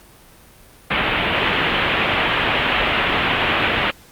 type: low-pass noise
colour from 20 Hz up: white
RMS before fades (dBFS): -19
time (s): 0.9-3.91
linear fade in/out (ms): 10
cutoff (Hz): 3200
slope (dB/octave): 48
effects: pink hiss -47 dBFS RMS until 4.11 s + Opus 48 kbps